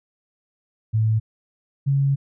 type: tone pair in turn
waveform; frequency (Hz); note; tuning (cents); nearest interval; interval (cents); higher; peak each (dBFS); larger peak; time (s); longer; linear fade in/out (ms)
sine; 110 / 138.59; A2 / C#3; 0 / 0; major third; 400; second; -16; neither; 0.93-1.2 / 1.86-2.16; second; 20
effects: none